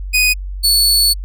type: tone pair in turn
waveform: sawtooth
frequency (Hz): 2489 / 4435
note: D#7 / C#8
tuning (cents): 0 / 0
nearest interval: minor seventh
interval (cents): 1000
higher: second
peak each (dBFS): -7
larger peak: neither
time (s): 0.13-0.34 / 0.63-1.14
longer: second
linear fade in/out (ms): 20
effects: added 47 Hz sine -22 dBFS peak until 1.24 s